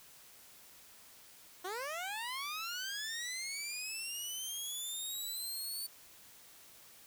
15% pulse linear sweep, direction up, 348.6 to 4533 Hz, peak -32 dBFS, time 1.64-5.87 s, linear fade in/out 10 ms, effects white hiss -58 dBFS RMS until 7.06 s

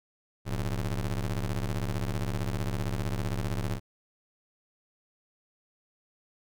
30% pulse ring-modulated tone, 71.2 Hz, C#2, 47 cents sharp, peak -23 dBFS, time 0.45-3.8 s, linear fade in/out 50 ms, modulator 43.3 Hz, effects none

